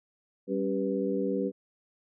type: harmonic tone with a mistuned harmonic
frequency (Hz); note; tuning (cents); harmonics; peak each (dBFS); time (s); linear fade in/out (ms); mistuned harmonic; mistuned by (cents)
98; G2; 0; 2 / 3 / 4 / 5; -32 / -32 / -32 / -32; 0.47-1.52; 50; 3; -110
effects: none